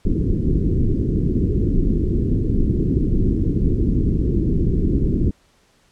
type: low-pass noise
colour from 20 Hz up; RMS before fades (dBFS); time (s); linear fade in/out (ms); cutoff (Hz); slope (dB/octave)
pink; -18; 0.05-5.31; 5; 390; 48
effects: pink hiss -58 dBFS RMS until 5.91 s + low-pass 9000 Hz 12 dB/octave